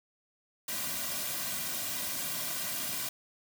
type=noise with comb filter; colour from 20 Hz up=white; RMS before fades=-35 dBFS; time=0.68-3.09 s; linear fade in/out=5 ms; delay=2.3 ms; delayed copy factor=-0.75; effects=none